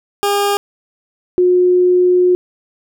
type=tone pair in turn; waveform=20% pulse / sine; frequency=405 / 360.8 Hz; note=G#4 / F#4; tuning=-43 / -44 cents; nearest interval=major second; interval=201 cents; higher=first; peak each=-8 dBFS; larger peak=neither; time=0.23-0.57 / 1.38-2.35 s; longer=second; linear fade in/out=0 ms; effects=none